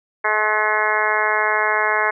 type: harmonic tone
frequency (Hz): 213.7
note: G#3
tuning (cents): +50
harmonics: 2 / 3 / 4 / 5 / 6 / 7 / 8 / 9 / 10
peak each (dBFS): -27 / -26 / -24 / -23 / -28 / -25 / -22 / -27 / -25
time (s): 0.24-2.11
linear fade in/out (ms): 10
effects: none